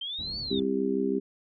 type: linear two-way sweep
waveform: sine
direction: up then down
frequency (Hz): 3100 to 4560 to 3509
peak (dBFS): -32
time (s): 0.01-0.6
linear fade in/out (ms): 5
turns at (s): 0.39
type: low-pass noise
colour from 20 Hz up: white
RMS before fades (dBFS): -43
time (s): 0.18-0.64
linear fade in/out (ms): 20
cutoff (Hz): 180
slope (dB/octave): 12
type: harmonic tone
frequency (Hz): 66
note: C2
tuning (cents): +16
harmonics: 3 / 4 / 5 / 6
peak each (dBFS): -32 / -29 / -34 / -28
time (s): 0.5-1.2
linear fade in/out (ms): 20
effects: none